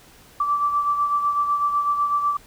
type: beating tone pair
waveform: sine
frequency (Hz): 1163 / 1171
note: D6 / D6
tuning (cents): -17 / -5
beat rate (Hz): 8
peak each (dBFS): -19 / -28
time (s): 0.4-2.37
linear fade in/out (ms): 5
effects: pink hiss -50 dBFS RMS until 2.46 s